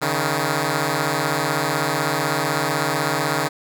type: beating tone pair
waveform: 5% pulse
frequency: 140.1 / 156.1 Hz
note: C#3 / D#3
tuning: +19 / +6 cents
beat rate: 16 Hz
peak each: -11 dBFS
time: 0.01-3.49 s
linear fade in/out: 20 ms
effects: none